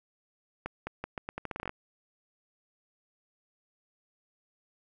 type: accelerating click train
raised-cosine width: 0.5 ms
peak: -20 dBFS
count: 14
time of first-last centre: 0.66-1.694 s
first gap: 210 ms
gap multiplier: 0.81
effects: none